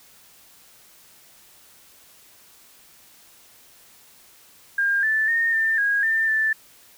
sine tone with pitch steps, 1608 / 1757 / 1836 / 1792 / 1641 / 1792 / 1761 Hz, G6 / A6 / A#6 / A6 / G#6 / A6 / A6, +44 / -3 / -27 / +31 / -21 / +31 / +1 cents, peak -18 dBFS, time 4.78-6.53 s, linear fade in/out 5 ms, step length 250 ms, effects white hiss -52 dBFS RMS until 6.97 s

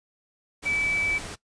sine tone in noise, 2304 Hz, D7, 34 cents flat, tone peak -23 dBFS, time 0.65-1.19 s, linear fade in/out 20 ms, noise pink, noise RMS -37 dBFS, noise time 0.62-1.36 s, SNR +11 dB, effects noise-tail reverb RT60 0.1 s tail -18 dB re dry + resampled to 22050 Hz

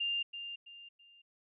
sine tone with echo, 2798 Hz, F7, 3 cents sharp, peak -31 dBFS, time 0-0.23 s, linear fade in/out 10 ms, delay 330 ms, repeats 3, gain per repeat -9 dB, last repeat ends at 1.22 s, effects none

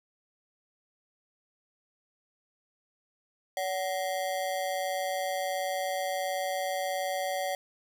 square ring-modulated tone, 659.3 Hz, E5, in tune, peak -27 dBFS, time 3.57-7.55 s, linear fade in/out 0 ms, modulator 90.7 Hz, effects none

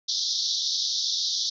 pink band-pass noise, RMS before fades -27 dBFS, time 0.08-1.5 s, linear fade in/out 10 ms, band 3500 to 6000 Hz, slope 96 dB/octave, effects none

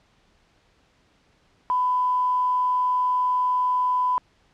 sine tone with quantisation, 1000 Hz, B5, 21 cents sharp, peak -19 dBFS, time 1.7-4.18 s, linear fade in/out 0 ms, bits 8, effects pink hiss -62 dBFS RMS until 4.53 s + low-pass 5000 Hz 12 dB/octave

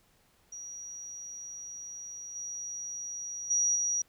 sine tone with level steps, 5770 Hz, F#8, 44 cents flat, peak -40 / -36 / -24 / -27 dBFS, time 0.52-4.02 s, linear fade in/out 5 ms, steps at 2.35 / 3.5 / 3.75 s, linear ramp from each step 10 ms, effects pink hiss -67 dBFS RMS until 4.08 s

